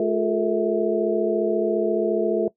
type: tone cluster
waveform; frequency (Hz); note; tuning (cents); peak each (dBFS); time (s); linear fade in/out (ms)
sine; 214.5 / 354.9 / 423.3 / 457.8 / 652; A3 / F4 / G#4 / A#4 / E5; -44 / +28 / +33 / -31 / -19; -28 / -23 / -25 / -24 / -26; 0-2.48; 2
effects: noise-tail reverb RT60 0.1 s tail -19 dB re dry